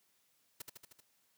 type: noise with echo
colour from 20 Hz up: white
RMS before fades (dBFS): -44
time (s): 0.6-0.62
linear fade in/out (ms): 5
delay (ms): 77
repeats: 5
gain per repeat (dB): -3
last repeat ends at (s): 1.005
effects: white hiss -74 dBFS RMS until 1.37 s + high-pass 80 Hz 12 dB/octave